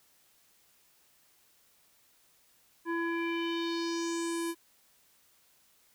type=tone with low-pass filter sweep; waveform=square; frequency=335.6 Hz; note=E4; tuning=31 cents sharp; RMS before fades=-33 dBFS; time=2.85-4.55 s; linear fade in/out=50 ms; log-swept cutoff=1400 to 12000 Hz; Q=3.3; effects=white hiss -66 dBFS RMS until 5.94 s